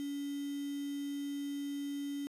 sine tone with quantisation, 283.8 Hz, C#4, 41 cents sharp, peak -36 dBFS, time 0-2.27 s, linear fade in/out 0 ms, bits 8, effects resampled to 32000 Hz

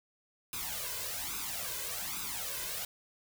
white noise with flanger, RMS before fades -38 dBFS, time 0.53-2.85 s, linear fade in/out 2 ms, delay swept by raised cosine 0.79 to 1.99 ms, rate 1.2 Hz, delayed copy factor +0.75, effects none

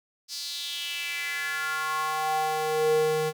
square tone with high-pass filter sweep, 155.56 Hz, D#3, in tune, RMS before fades -28 dBFS, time 0.28-3.33 s, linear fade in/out 50 ms, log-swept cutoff 5000 to 320 Hz, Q 4.1, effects none

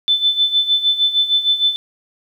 sine tone with tremolo, 3520 Hz, A7, in tune, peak -10 dBFS, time 0.08-1.76 s, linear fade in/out 0 ms, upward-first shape sine, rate 6.5 Hz, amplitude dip 75%, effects 8-bit

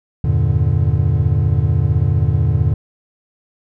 triangle chord, E half-diminished seventh, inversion none, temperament equal, 82.41 / 98 / 116.54 / 146.83 Hz, E2 / G2 / Bb2 / D3, 0 / 0 / 0 / 0 cents, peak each -16 dBFS, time 0.24-2.74 s, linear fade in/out 5 ms, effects none

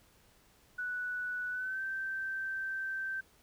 sine tone with pitch glide, 1480 to 1557.2 Hz, F#6 to G6, 0 to -12 cents, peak -34 dBFS, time 0.78-3.21 s, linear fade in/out 10 ms, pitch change +88 cents, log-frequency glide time 1.5-1.82 s, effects pink hiss -65 dBFS RMS until 3.42 s

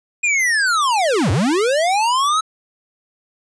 square linear two-way sweep, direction down then up, 2478 to 82.9 to 1312 Hz, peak -15 dBFS, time 0.23-2.41 s, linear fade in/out 10 ms, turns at 1.31 s, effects resampled to 22050 Hz

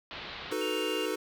white low-pass noise, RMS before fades -42 dBFS, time 0.11-0.53 s, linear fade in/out 0 ms, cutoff 4200 Hz, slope 48 dB/octave
square chord, B dominant seventh, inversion first, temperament equal, 311.1 / 370 / 440 / 493.9 Hz, D#4 / F#4 / A4 / B4, 0 / 0 / 0 / 0 cents, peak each -37 / -37 / -35 / -37 dBFS, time 0.51-1.16 s, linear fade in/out 10 ms
sine tone, 2800 Hz, F7, 4 cents sharp, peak -36 dBFS, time 0.61-1.06 s, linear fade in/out 5 ms
effects none

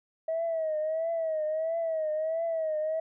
sine tone with vibrato, 640 Hz, D#5, 49 cents sharp, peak -26 dBFS, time 0.28-3 s, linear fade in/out 5 ms, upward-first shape triangle, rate 1.5 Hz, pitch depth 86 cents each way, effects tanh soft clip ceiling -23 dBFS

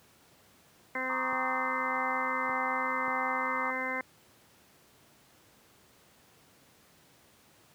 harmonic tone, 258.7 Hz, C4, 19 cents flat, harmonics 1 / 2 / 3 / 4 / 5 / 6 / 7 / 8, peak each -41 / -39 / -43 / -38 / -46 / -40 / -40 / -35 dBFS, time 0.95-4.01 s, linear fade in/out 2 ms
sine chord, Eb dominant seventh, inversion first, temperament just, 777.8 / 933.4 / 1120.1 / 1244.5 Hz, G5 / Bb5 / Db6 / Eb6, -14 / +2 / +18 / 0 cents, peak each -41 / -38 / -37 / -36 dBFS, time 1.09-3.71 s, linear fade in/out 10 ms
clicks, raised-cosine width 2 ms, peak -33 dBFS, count 3, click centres 1.328 / 2.495 / 3.08 s
effects pink hiss -61 dBFS RMS until 7.74 s + high-pass 100 Hz 12 dB/octave

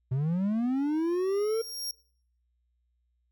triangle linear sweep, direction up, 123.47 to 458.4 Hz, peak -23 dBFS, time 0.11-1.62 s, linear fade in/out 10 ms
sawtooth tone with exponential growth, 5580 Hz, F8, 2 cents flat, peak -28 dBFS, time 0.76-1.91 s, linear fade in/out 2 ms, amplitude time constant 250 ms
effects noise-tail reverb RT60 0.6 s tail -24 dB re dry + added 60 Hz sine -70 dBFS peak until 3.31 s

